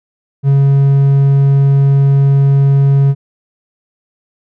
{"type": "tone", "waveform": "triangle", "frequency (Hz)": 138.59, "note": "C#3", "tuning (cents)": 0, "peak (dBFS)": -4, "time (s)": [0.43, 3.15], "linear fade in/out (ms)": 50, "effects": []}